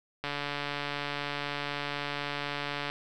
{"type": "click train", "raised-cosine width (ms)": 0.3, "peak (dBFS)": -17, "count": 384, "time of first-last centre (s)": [0.24, 2.9], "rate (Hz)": 144, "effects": []}